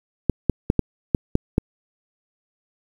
clicks, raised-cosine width 3 ms, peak -3 dBFS, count 7, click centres 0.297 / 0.497 / 0.701 / 0.793 / 1.148 / 1.354 / 1.581 s, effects 7-bit

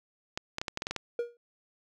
clicks, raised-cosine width 0.2 ms, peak -15 dBFS, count 9, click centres 0.375 / 0.584 / 0.615 / 0.682 / 0.774 / 0.821 / 0.869 / 0.91 / 0.963 s
triangle tone with exponential decay, 475.1 Hz, A#4, 33 cents sharp, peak -23 dBFS, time 1.19-1.37 s, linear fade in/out 2 ms, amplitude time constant 37 ms
effects none

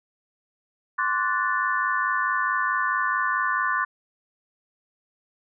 sine chord, D dominant seventh, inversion third, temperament equal with one note detuned, 1046.5 / 1151.1 / 1480 / 1760 Hz, C6 / D6 / F#6 / A6, 0 / -35 / 0 / 0 cents, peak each -27 dBFS, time 0.98-3.85 s, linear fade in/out 10 ms, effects none

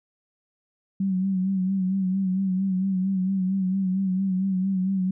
sine tone with vibrato, 189.5 Hz, F#3, 42 cents sharp, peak -21 dBFS, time 1-5.11 s, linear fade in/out 5 ms, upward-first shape sine, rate 4.4 Hz, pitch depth 53 cents each way, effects none

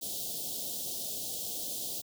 white band-stop noise, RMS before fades -37 dBFS, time 0.01-2.02 s, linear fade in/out 20 ms, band 740 to 3200 Hz, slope 48 dB/octave, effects high-pass 100 Hz 12 dB/octave

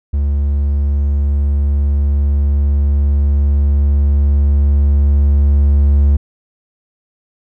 triangle tone with level ramp, 71.2 Hz, C#2, 47 cents sharp, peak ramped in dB -10 to -5 dBFS, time 0.13-6.17 s, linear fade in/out 10 ms, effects none

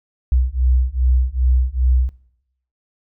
sine beating tone pair, 62 / 64.5 Hz, B1 / C2, +7 / -24 cents, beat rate 2.5 Hz, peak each -16 dBFS, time 0.32-2.09 s, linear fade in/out 0 ms, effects noise-tail reverb RT60 0.7 s tail -18 dB re dry + tanh soft clip ceiling -6 dBFS

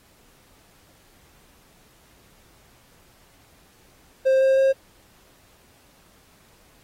triangle tone with pitch steps, 529 / 532.7 / 536.4 Hz, C5 / C5 / C5, +19 / +31 / +43 cents, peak -13 dBFS, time 4.25-4.73 s, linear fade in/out 20 ms, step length 160 ms, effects pink hiss -57 dBFS RMS until 6.83 s + AAC 48 kbps

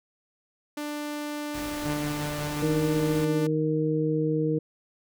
sawtooth tone, 295.9 Hz, D4, 13 cents sharp, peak -27 dBFS, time 0.77-3.47 s, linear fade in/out 5 ms
pink noise, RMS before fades -39 dBFS, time 1.54-3.25 s, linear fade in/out 5 ms
sawtooth tone with tremolo, 148.5 Hz, D3, 20 cents sharp, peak -26 dBFS, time 1.85-2.63 s, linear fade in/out 10 ms, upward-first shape square, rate 5.6 Hz, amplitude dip 35%
harmonic tone, 155.56 Hz, D#3, in tune, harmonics 1 / 2 / 3, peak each -27 / -27 / -27 dBFS, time 2.62-4.59 s, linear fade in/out 10 ms
effects none

